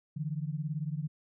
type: beating tone pair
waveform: sine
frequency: 146.3 / 164.3 Hz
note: D3 / E3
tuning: -6 / -5 cents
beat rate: 18 Hz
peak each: -34 / -36 dBFS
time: 0.16-1.08 s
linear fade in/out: 10 ms
effects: none